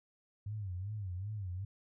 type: tone with vibrato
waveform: sine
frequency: 98 Hz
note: G2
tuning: in tune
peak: -37 dBFS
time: 0.46-1.65 s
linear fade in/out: 5 ms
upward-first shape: sine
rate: 2.6 Hz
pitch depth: 170 cents each way
effects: none